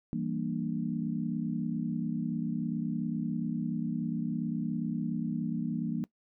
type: chord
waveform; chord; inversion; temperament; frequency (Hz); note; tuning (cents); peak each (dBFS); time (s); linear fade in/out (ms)
sine; E half-diminished seventh; none; equal with one note detuned; 165.96 / 196 / 233.1 / 293.7; E3 / G3 / Bb3 / D4; +12 / 0 / 0 / 0; -35 / -37 / -33 / -38; 0.13-6.04; 0
effects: noise-tail reverb RT60 0.1 s tail -21 dB re dry